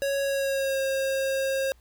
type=tone with pitch glide; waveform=square; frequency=554.4 to 537.7 Hz; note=C#5 to C5; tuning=0 to +47 cents; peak=-25 dBFS; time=0.02-1.72 s; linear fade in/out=0 ms; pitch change=-53 cents; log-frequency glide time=0.22-0.8 s; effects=added 60 Hz sine -55 dBFS peak until 1.8 s + pink hiss -64 dBFS RMS until 1.8 s